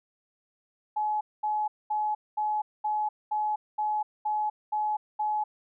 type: tone bursts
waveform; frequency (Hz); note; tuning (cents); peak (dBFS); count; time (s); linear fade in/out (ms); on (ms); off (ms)
sine; 849; G#5; +38; -25; 10; 0.96-5.44; 10; 250; 220
effects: none